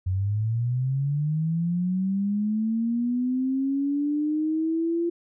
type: linear sweep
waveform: sine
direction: up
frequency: 90.4 to 343.6 Hz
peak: -22 dBFS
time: 0.06-5.1 s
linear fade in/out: 10 ms
effects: none